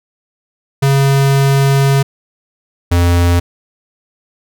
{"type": "tone pair in turn", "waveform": "square", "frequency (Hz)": [137.6, 86.92], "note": ["C#3", "F2"], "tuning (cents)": [-12, -8], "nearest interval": "minor sixth", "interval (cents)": 796, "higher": "first", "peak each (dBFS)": -9, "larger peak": "neither", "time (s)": [[0.82, 2.03], [2.91, 3.4]], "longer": "first", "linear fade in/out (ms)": 10, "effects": []}